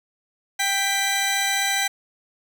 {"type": "tone pair together", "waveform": "15% pulse", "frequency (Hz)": [787, 1984.8], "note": ["G5", "B6"], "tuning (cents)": [7, 8], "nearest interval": "octave + major third", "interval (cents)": 1601, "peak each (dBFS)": -17, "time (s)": [0.59, 1.88], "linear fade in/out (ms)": 10, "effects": []}